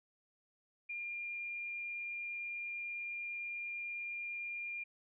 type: tone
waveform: sine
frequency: 2403 Hz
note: D7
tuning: 39 cents sharp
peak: -39 dBFS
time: 0.89-4.84 s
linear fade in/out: 10 ms
effects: none